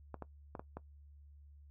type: clicks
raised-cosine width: 1 ms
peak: -29 dBFS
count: 5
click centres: 0.143 / 0.223 / 0.552 / 0.595 / 0.77 s
effects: noise-tail reverb RT60 0.1 s tail -18 dB re dry + added 72 Hz sine -55 dBFS peak until 1.7 s